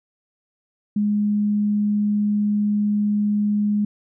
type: tone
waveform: sine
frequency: 207.7 Hz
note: G#3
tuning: in tune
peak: -17 dBFS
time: 0.96-3.85 s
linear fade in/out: 5 ms
effects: none